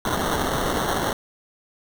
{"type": "noise with sample-and-hold", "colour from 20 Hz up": "white", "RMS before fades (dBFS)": -24, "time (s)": [0.05, 1.13], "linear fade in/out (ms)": 2, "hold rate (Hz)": 2450, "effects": []}